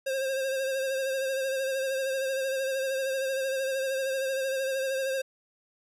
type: tone with vibrato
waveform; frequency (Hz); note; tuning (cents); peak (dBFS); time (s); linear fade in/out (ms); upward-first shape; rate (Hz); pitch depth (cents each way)
square; 533; C5; +32; -28; 0.06-5.22; 10; sine; 13; 34
effects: resampled to 32000 Hz